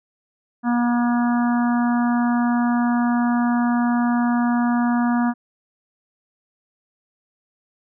harmonic tone, 239.9 Hz, A#3, 50 cents sharp, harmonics 1 / 3 / 4 / 5 / 6 / 7, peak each -17 / -27 / -29 / -31 / -33 / -34 dBFS, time 0.63-5.34 s, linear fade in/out 50 ms, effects none

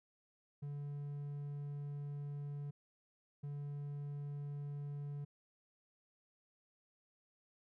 triangle tone bursts at uneven times, 144 Hz, D3, 34 cents flat, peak -39 dBFS, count 2, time 0.62-2.71 / 3.43-5.25 s, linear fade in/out 10 ms, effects none

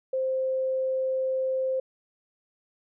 sine tone, 523.3 Hz, C5, in tune, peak -24 dBFS, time 0.13-1.8 s, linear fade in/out 5 ms, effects none

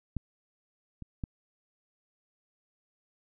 clicks, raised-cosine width 5 ms, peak -20 / -29 / -21 dBFS, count 3, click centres 0.167 / 1.023 / 1.238 s, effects none

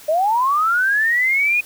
sine linear sweep, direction up, 593 to 2489 Hz, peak -14 dBFS, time 0.08-1.61 s, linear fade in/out 10 ms, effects white hiss -42 dBFS RMS until 1.65 s

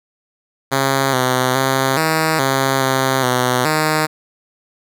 5% pulse tone with pitch steps, 135.6 / 128.1 / 133.2 / 158.9 / 134.4 / 132.4 / 125.9 / 155.2 Hz, C#3 / C3 / C3 / D#3 / C3 / C3 / B2 / D#3, -38 / -36 / +31 / +37 / +47 / +21 / +34 / -4 cents, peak -3 dBFS, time 0.71-4.07 s, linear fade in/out 20 ms, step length 420 ms, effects none

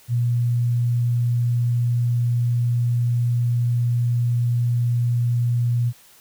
sine tone, 120 Hz, B2, 49 cents flat, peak -17 dBFS, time 0.08-5.93 s, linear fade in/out 50 ms, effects white hiss -51 dBFS RMS until 6.2 s

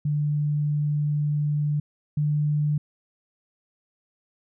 sine tone pair in turn, 148 / 148.86 Hz, D3 / D3, +14 / +24 cents, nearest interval unison, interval 10 cents, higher second, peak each -21 / -20 dBFS, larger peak second, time 0.05-1.8 / 2.17-2.78 s, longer first, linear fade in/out 5 ms, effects none

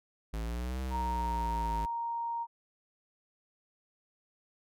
square linear two-way sweep, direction up then down, 53.7 to 65.41 to 53.7 Hz, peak -34 dBFS, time 0.33-1.86 s, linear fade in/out 10 ms, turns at 0.81 s
sine tone, 932.3 Hz, A#5, in tune, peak -32 dBFS, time 0.9-2.47 s, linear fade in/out 50 ms
effects none

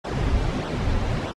brown noise with flanger, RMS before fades -24 dBFS, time 0.04-1.32 s, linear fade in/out 10 ms, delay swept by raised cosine 0.43 to 6.43 ms, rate 1.6 Hz, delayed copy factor -0.95, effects low-pass 6000 Hz 12 dB/octave + AAC 32 kbps

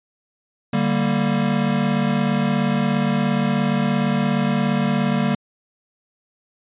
square chord, G minor, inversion second, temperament equal, 146.83 / 196 / 233.1 Hz, D3 / G3 / Bb3, 0 / 0 / 0 cents, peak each -24 / -22 / -22 dBFS, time 0.73-5.35 s, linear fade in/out 5 ms, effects resampled to 8000 Hz

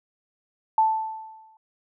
sine tone with exponential decay, 880 Hz, A5, in tune, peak -14 dBFS, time 0.78-1.57 s, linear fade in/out 2 ms, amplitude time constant 170 ms, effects none

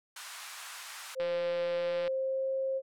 pink band-pass noise, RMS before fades -45 dBFS, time 0.16-1.15 s, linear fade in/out 5 ms, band 960 to 12000 Hz, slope 24 dB/octave
sine tone with pitch glide, 523.3 to 532.8 Hz, C5 to C5, 0 to +31 cents, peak -29 dBFS, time 1.15-2.82 s, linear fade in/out 50 ms, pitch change +31 cents, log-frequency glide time 1.72-2.5 s
click train, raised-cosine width 0.3 ms, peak -26 dBFS, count 152, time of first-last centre 1.2-2.078 s, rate 172 Hz
effects none

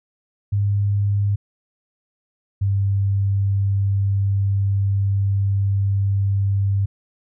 sine tone pair in turn, 101.2 / 98.89 Hz, G#2 / G2, -44 / +16 cents, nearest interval unison, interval 40 cents, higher first, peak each -16 / -16 dBFS, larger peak neither, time 0.52-1.36 / 2.61-6.86 s, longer second, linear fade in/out 10 ms, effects none

